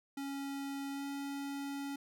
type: tone with pitch glide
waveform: square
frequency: 277.2 to 279.6 Hz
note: C#4 to C#4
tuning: 0 to +15 cents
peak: -39 dBFS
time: 0.17-1.96 s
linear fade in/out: 5 ms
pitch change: +15 cents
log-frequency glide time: 0.91-1.05 s
effects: none